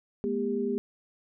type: tone cluster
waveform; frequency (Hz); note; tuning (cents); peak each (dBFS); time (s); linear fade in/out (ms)
sine; 211.5 / 241.6 / 400.5; G#3 / B3 / G4; +32 / -38 / +37; -34 / -31 / -29; 0.24-0.78; 0
effects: none